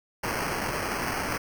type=noise with sample-and-hold; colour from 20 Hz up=white; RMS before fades=-30 dBFS; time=0.23-1.38 s; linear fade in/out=10 ms; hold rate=3675 Hz; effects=none